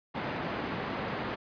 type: band-pass noise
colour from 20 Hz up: pink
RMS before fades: -35 dBFS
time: 0.14-1.36 s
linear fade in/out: 20 ms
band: 140 to 2100 Hz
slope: 12 dB/octave
effects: resampled to 11025 Hz